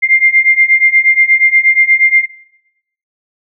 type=beating tone pair; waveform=sine; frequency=2100 / 2108.4 Hz; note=C7 / C7; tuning=+6 / +13 cents; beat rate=8.4 Hz; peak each=-10 dBFS; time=0.02-2.26 s; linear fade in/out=20 ms; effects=noise-tail reverb RT60 0.8 s tail -17 dB re dry